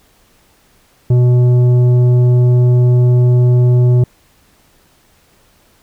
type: tone with tanh clipping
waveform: sine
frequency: 123.47 Hz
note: B2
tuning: in tune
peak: -8 dBFS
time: 1.1-4.04 s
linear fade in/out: 5 ms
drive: 9 dB
effects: pink hiss -52 dBFS RMS until 5.82 s